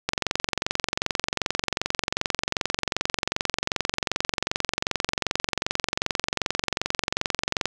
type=click train; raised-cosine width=0.2 ms; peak=-5 dBFS; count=172; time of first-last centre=0.09-7.656 s; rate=22.6 Hz; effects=none